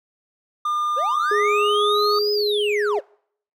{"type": "tone with pitch glide", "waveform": "triangle", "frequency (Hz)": [1205, 1240.3], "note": ["D6", "D#6"], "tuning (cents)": [44, -6], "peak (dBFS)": -18, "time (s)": [0.65, 2.19], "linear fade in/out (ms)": 5, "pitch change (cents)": 50, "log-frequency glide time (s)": [1.2, 1.99]}
{"type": "linear two-way sweep", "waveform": "triangle", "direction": "up then down", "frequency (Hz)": [466.7, 5080, 466.7], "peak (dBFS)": -22, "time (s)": [0.96, 3.01], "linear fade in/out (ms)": 20, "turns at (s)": 2.32}
{"type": "tone", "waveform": "sine", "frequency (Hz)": 415.3, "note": "G#4", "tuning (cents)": 0, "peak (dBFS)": -19, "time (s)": [1.31, 2.99], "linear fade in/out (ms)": 5}
{"effects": ["noise-tail reverb RT60 0.6 s tail -24 dB re dry"]}